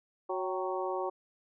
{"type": "harmonic tone with a mistuned harmonic", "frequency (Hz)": 185, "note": "F#3", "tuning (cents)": 0, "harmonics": [2, 3, 4, 5, 6], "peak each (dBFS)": [-35, -37, -38, -39, -40], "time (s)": [0.29, 1.1], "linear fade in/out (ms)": 10, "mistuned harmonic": 4, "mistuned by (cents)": 65, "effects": []}